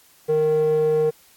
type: tone with band-pass filter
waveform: square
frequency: 154.5 Hz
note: D#3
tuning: 12 cents flat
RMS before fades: -19 dBFS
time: 0.28-1.11 s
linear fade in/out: 20 ms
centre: 460 Hz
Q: 4.9
effects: white hiss -54 dBFS RMS until 1.36 s + AAC 64 kbps